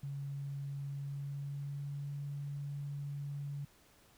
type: tone with pitch glide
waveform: sine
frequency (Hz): 140 to 142.53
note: C#3 to C#3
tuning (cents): +18 to +49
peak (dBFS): -38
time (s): 0.03-3.65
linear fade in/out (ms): 5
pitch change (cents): +31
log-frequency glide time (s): 0.9-2.12
effects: pink hiss -65 dBFS RMS until 4.17 s